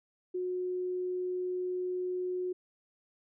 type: tone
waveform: sine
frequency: 364 Hz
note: F#4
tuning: 28 cents flat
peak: -31 dBFS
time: 0.34-2.53 s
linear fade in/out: 10 ms
effects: none